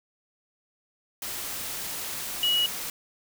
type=tone in noise; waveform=sine; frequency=2911 Hz; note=F#7; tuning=29 cents flat; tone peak=-21 dBFS; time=2.43-2.66 s; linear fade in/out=2 ms; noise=white; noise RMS=-34 dBFS; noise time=1.22-2.9 s; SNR=+10 dB; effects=none